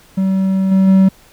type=tone with level steps; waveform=triangle; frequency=191.1 Hz; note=G3; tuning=44 cents flat; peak=-10 / -6 / -4 dBFS; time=0.17-1.09 s; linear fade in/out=10 ms; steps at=0.71 / 0.87 s; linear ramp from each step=10 ms; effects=pink hiss -47 dBFS RMS until 1.32 s